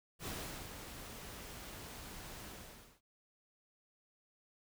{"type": "noise with ADSR envelope", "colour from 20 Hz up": "pink", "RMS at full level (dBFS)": -42, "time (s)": [0.19, 3.01], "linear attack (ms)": 71, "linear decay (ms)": 420, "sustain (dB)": -7, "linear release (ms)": 550, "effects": []}